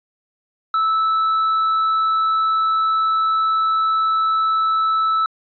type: tone with tanh clipping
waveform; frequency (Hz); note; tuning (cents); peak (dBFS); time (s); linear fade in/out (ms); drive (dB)
sine; 1311; E6; -10; -16; 0.74-5.26; 2; 4
effects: resampled to 11025 Hz